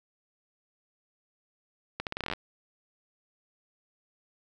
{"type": "accelerating click train", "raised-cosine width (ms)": 0.3, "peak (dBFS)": -16, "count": 12, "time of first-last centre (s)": [2, 2.335], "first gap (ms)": 68, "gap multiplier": 0.82, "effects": []}